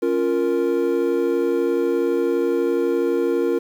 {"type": "chord", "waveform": "triangle", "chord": "Bb minor", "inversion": "first", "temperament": "equal", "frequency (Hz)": [277.2, 349.2, 466.2], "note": ["Db4", "F4", "Bb4"], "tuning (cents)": [0, 0, 0], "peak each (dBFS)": [-23, -19, -19], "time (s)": [0.02, 3.59], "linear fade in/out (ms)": 10, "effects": ["8-bit"]}